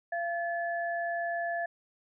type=tone pair together; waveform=sine; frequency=685 / 1726 Hz; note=F5 / A6; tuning=-34 / -34 cents; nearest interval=octave + major third; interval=1600 cents; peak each=-31 / -35 dBFS; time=0.12-1.66 s; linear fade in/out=5 ms; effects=none